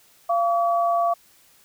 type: tone pair together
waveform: sine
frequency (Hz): 688.6 / 1141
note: F5 / C#6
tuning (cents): -25 / +50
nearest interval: major sixth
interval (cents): 875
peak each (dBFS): -19 / -24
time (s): 0.29-1.14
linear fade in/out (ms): 10
effects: white hiss -56 dBFS RMS until 1.64 s